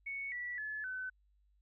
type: tone with pitch steps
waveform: sine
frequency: 2217 / 1952.4 / 1719.4 / 1514.3 Hz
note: C#7 / B6 / A6 / F#6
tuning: 0 / -20 / -40 / +40 cents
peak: -38 dBFS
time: 0.06-1.1 s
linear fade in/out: 10 ms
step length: 260 ms
effects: added 50 Hz sine -68 dBFS peak until 1.61 s